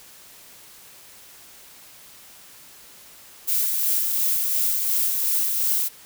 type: noise with tremolo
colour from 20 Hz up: violet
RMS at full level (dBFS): -21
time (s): 3.47-5.89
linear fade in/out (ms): 20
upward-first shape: sine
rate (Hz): 2.8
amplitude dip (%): 30
effects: white hiss -47 dBFS RMS until 6.05 s